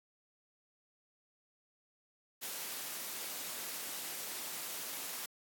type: noise with ADSR envelope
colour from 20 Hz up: white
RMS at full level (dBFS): -40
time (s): 2.41-5.26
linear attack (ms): 25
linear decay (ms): 63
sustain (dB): -2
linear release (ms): 4
effects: high-pass 200 Hz 12 dB/octave + AAC 64 kbps